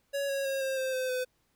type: tone with pitch steps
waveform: square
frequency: 560 / 550.7 / 541.5 / 532.6 / 523.7 / 515 / 506.5 Hz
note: C#5 / C#5 / C#5 / C5 / C5 / C5 / B4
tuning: +18 / -11 / -41 / +31 / +1 / -28 / +44 cents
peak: -30 dBFS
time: 0.13-1.25 s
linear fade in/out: 20 ms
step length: 160 ms
effects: pink hiss -73 dBFS RMS until 1.55 s